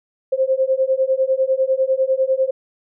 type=beating tone pair; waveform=sine; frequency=522 / 532 Hz; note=C5 / C5; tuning=-4 / +29 cents; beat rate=10 Hz; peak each=-18 dBFS; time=0.32-2.51 s; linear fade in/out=10 ms; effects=none